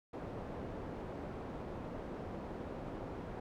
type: low-pass noise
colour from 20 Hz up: white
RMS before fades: -44 dBFS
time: 0.13-3.4 s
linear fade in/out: 5 ms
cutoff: 530 Hz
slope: 12 dB/octave
effects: none